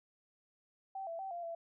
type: tone with pitch steps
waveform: sine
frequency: 773 / 667 / 771 / 692 / 671 Hz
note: G5 / E5 / G5 / F5 / E5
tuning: -24 / +20 / -29 / -16 / +31 cents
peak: -39 dBFS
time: 0.95-1.55 s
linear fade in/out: 5 ms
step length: 120 ms
effects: none